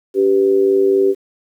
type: tone with amplitude modulation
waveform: sine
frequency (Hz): 390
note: G4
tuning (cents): -9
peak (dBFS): -7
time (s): 0.14-1.15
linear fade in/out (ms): 50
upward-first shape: sine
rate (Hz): 104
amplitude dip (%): 70
effects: 8-bit